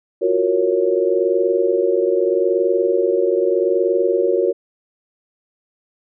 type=chord; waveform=sine; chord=Gb major seventh; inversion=third; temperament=equal; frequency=349.2 / 370 / 466.2 / 554.4 Hz; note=F4 / Gb4 / Bb4 / Db5; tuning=0 / 0 / 0 / 0 cents; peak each=-22 / -18 / -19 / -21 dBFS; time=0.21-4.53 s; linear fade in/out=20 ms; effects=none